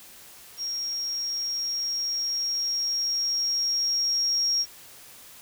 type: tone with level ramp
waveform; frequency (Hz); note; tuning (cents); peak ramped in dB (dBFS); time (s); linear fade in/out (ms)
sine; 5588; F8; 0; -28 to -21; 0.57-4.66; 50
effects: white hiss -48 dBFS RMS until 5.41 s